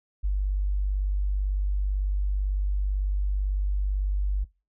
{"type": "tone", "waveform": "sine", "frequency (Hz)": 49, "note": "G1", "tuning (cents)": 0, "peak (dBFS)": -22, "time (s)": [0.23, 4.45], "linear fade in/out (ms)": 20, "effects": ["noise-tail reverb RT60 0.3 s tail -24 dB re dry"]}